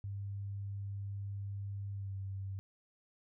sine tone with pitch glide, 99.7 to 97.14 Hz, G2 to G2, +30 to -15 cents, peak -38 dBFS, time 0.04-2.59 s, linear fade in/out 0 ms, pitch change -45 cents, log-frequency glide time 1.93-2.14 s, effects none

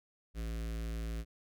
square tone with notch filter, 55.8 Hz, A1, 25 cents sharp, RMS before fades -38 dBFS, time 0.34-1.25 s, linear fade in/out 50 ms, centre 890 Hz, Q 1.4, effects none

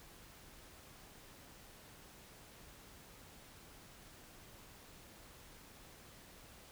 silence, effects pink hiss -58 dBFS RMS until 6.71 s

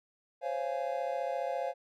triangle chord, Db major seventh, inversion third, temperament just, 519.7 / 554.4 / 693 / 831.5 Hz, C5 / Db5 / F5 / Ab5, -12 / 0 / -14 / +2 cents, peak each -35 / -35 / -34 / -38 dBFS, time 0.41-1.74 s, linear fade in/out 50 ms, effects none

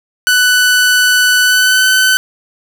sawtooth tone with pitch glide, 1492 to 1516.3 Hz, F#6 to F#6, +14 to +42 cents, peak -4 dBFS, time 0.27-2.17 s, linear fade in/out 0 ms, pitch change +28 cents, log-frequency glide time 1.42-1.88 s, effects none

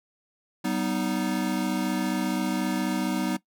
square chord, G augmented, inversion none, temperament equal with one note detuned, 192.19 / 246.9 / 311.1 Hz, G3 / B3 / D#4, -34 / 0 / 0 cents, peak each -30 dBFS, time 0.64-3.37 s, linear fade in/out 10 ms, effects noise-tail reverb RT60 0.1 s tail -18 dB re dry

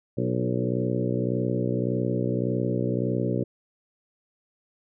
harmonic tone with a mistuned harmonic, 61.74 Hz, B1, in tune, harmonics 2 / 3 / 4 / 5 / 6 / 7 / 8 / 9, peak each -28 / -30 / -31 / -32 / -33 / -33 / -34 / -35 dBFS, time 0.17-3.44 s, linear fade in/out 10 ms, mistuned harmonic 6, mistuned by -25 cents, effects none

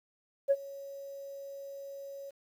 sine tone with ADSR envelope, 554.4 Hz, C#5, in tune, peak -19 dBFS, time 0.48-2.31 s, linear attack 29 ms, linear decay 46 ms, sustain -22 dB, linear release 18 ms, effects tanh soft clip ceiling -18 dBFS + 10-bit

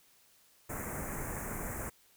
pink band-stop noise, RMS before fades -39 dBFS, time 0.69-1.9 s, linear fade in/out 10 ms, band 2200 to 6700 Hz, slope 48 dB/octave, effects white hiss -65 dBFS RMS until 2.16 s

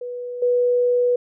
sine tone with level steps, 490.1 Hz, B4, 13 cents flat, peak -27 / -15 dBFS, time 0.01-1.16 s, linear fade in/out 5 ms, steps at 0.42 s, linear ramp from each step 5 ms, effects none

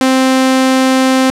sawtooth tone, 261.6 Hz, C4, in tune, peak -4 dBFS, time 0.01-1.3 s, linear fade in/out 0 ms, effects low-pass 10000 Hz 12 dB/octave

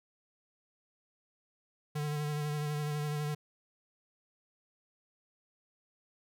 square tone with vibrato, 148.9 Hz, D3, 24 cents sharp, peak -33 dBFS, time 1.95-3.35 s, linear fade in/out 10 ms, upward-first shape sine, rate 12 Hz, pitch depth 25 cents each way, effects none

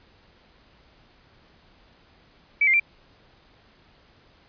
sine tone with pitch steps, 2296 / 2100 / 2356 Hz, D7 / C7 / D7, -40 / +6 / +5 cents, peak -16 dBFS, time 2.61-2.799 s, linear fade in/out 5 ms, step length 63 ms, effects pink hiss -57 dBFS RMS until 4.48 s + resampled to 11025 Hz

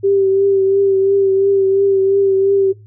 sine tone with vibrato, 390.6 Hz, G4, 6 cents flat, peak -10 dBFS, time 0.03-2.73 s, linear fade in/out 20 ms, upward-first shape triangle, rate 2.9 Hz, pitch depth 34 cents each way, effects noise-tail reverb RT60 0.2 s tail -19 dB re dry + added 106 Hz sine -38 dBFS peak until 2.86 s

